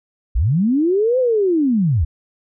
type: linear two-way sweep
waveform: sine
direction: up then down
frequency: 43.05 to 523.3 to 64.4 Hz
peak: -13 dBFS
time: 0.35-2.05 s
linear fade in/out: 10 ms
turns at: 1.19 s
effects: none